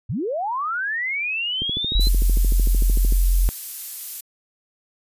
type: linear sweep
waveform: sine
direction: up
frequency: 80.7 to 4112 Hz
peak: -22 dBFS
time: 0.09-2.09 s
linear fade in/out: 10 ms
type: click train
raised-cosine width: 3 ms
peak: -17 dBFS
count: 21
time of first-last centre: 1.62-3.124 s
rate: 13.3 Hz
type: tone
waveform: sine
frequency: 43.65 Hz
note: F1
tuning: in tune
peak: -14 dBFS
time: 1.95-3.49 s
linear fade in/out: 0 ms
type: noise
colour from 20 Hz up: violet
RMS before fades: -29 dBFS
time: 2-4.21 s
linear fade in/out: 10 ms
effects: resampled to 32000 Hz